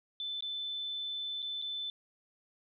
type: tone with dropouts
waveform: sine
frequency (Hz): 3520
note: A7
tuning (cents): 0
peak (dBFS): -35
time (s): 0.2-1.9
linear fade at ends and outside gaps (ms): 1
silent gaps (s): 0.407-0.424 / 1.421-1.426 / 1.617-1.622
effects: none